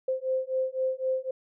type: beating tone pair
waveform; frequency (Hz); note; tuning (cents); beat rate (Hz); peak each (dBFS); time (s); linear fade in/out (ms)
sine; 519 / 522.9; C5 / C5; -14 / -1; 3.9; -29; 0.08-1.31; 5
effects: none

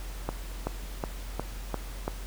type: accelerating click train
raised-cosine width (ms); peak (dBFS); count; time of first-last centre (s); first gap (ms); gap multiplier
1; -15; 6; 0.29-2.079; 380; 0.97
effects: added 45 Hz sine -36 dBFS peak until 2.26 s + pink hiss -46 dBFS RMS until 2.26 s

